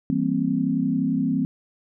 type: chord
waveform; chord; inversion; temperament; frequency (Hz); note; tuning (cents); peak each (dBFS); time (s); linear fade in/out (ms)
sine; C dominant seventh; first; equal with one note detuned; 164.81 / 196 / 233.1 / 264.7; E3 / G3 / Bb3 / C4; 0 / 0 / 0 / +20; -27 / -27 / -26 / -23; 0.1-1.45; 0
effects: none